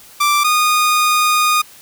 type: tone pair in turn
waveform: sawtooth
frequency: 1174.7 / 1229.7 Hz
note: D6 / D#6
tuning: 0 / -21 cents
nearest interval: minor second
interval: 79 cents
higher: second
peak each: -8 dBFS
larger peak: neither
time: 0.2-0.44 / 0.44-1.62 s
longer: second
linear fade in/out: 10 ms
effects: white hiss -42 dBFS RMS until 1.81 s